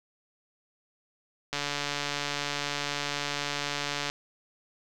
click train, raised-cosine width 0.2 ms, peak -13 dBFS, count 371, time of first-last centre 1.53-4.099 s, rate 144 Hz, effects none

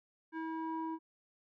square tone with low-pass filter sweep, 322.8 Hz, E4, 36 cents flat, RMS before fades -39 dBFS, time 0.32-0.99 s, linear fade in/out 50 ms, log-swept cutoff 1500 to 800 Hz, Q 3.1, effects none

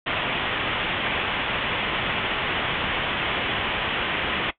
white low-pass noise, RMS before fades -26 dBFS, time 0.06-4.51 s, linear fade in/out 10 ms, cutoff 3400 Hz, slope 96 dB/octave, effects noise-tail reverb RT60 0.1 s tail -17 dB re dry

